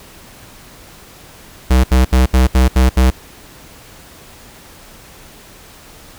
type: tone bursts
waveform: square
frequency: 63.9 Hz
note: C2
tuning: 40 cents flat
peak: -8 dBFS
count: 7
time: 1.7-3.106 s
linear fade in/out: 10 ms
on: 140 ms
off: 71 ms
effects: pink hiss -40 dBFS RMS until 6.18 s